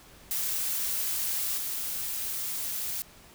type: noise with level steps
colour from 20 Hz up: blue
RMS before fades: -30 / -33 dBFS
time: 0.31-3.02 s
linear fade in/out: 0 ms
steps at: 1.57 s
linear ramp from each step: 10 ms
effects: pink hiss -53 dBFS RMS until 3.34 s